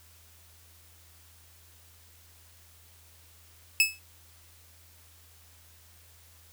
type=tone with exponential decay; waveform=sawtooth; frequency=2600 Hz; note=E7; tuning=24 cents flat; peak=-13 dBFS; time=3.8-3.99 s; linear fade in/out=1 ms; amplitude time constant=40 ms; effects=added 83 Hz sine -58 dBFS peak until 6.52 s + white hiss -58 dBFS RMS until 6.52 s